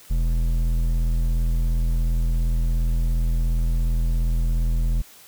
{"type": "tone with hard clipping", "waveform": "sine", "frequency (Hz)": 41.4, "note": "E1", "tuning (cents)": 8, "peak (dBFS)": -20, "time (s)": [0.1, 5.02], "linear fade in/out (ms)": 10, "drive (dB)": 9, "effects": ["white hiss -48 dBFS RMS until 5.27 s"]}